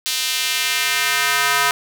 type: tone with high-pass filter sweep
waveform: square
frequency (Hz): 140.5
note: C#3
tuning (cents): +24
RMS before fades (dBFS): -19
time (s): 0.06-1.71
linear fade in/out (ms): 0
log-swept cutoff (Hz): 3700 to 1200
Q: 1.3
effects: none